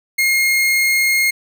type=tone; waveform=40% pulse; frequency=2142 Hz; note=C7; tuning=40 cents sharp; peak=-12 dBFS; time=0.18-1.31 s; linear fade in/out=10 ms; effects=none